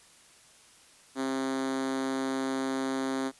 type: tone with high-pass filter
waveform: 5% pulse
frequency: 133.2 Hz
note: C3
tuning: 31 cents sharp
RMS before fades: -31 dBFS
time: 1.15-3.32 s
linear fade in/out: 50 ms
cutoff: 290 Hz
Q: 7.9
effects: white hiss -57 dBFS RMS until 3.39 s + resampled to 24000 Hz